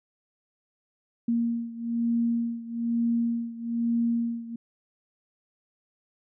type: beating tone pair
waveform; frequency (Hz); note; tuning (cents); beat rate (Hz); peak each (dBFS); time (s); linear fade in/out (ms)
sine; 233.1 / 234.2; A#3 / A#3; 0 / +8; 1.1; -26 / -29; 1.28-4.56; 5
effects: none